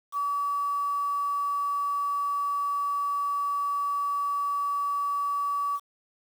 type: tone with quantisation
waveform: sine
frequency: 1143 Hz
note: D6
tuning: 47 cents flat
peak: -25 dBFS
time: 0.12-5.8 s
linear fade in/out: 50 ms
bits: 8
effects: none